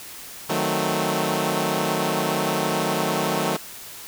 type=chord; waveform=10% pulse; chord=D# diminished seventh; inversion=none; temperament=equal; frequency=155.56 / 185 / 220 / 261.6 Hz; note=D#3 / F#3 / A3 / C4; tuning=0 / 0 / 0 / 0 cents; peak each=-18 / -18 / -18 / -23 dBFS; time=0.49-3.57 s; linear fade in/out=10 ms; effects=white hiss -39 dBFS RMS until 4.07 s